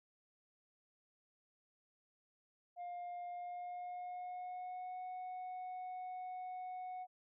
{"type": "tone with pitch glide", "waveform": "sine", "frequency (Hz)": [707, 735.7], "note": ["F5", "F#5"], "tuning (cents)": [21, -10], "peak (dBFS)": -40, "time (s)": [2.76, 7.07], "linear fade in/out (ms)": 50, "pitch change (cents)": 69, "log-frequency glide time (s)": [3.28, 5.01], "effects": ["tanh soft clip ceiling -42 dBFS"]}